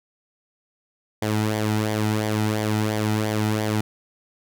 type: tone with flanger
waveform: sawtooth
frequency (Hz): 107.4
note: A2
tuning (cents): -41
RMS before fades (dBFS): -23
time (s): 1.22-3.81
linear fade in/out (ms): 5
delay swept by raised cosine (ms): 0.74 to 1.84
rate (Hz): 2.9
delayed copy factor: -0.6
effects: none